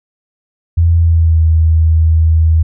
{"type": "tone with pitch glide", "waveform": "sine", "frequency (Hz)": [84, 80.49], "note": ["E2", "E2"], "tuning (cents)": [33, -41], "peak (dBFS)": -6, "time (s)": [0.77, 2.63], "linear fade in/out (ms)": 10, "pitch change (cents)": -74, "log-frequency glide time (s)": [0.97, 1.41], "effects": []}